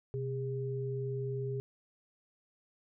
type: tone pair together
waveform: sine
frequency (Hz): 127.9 / 406.1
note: C3 / G#4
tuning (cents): -39 / -39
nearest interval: octave + minor sixth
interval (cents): 2000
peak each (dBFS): -35 / -37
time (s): 0.14-1.6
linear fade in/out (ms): 0
effects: none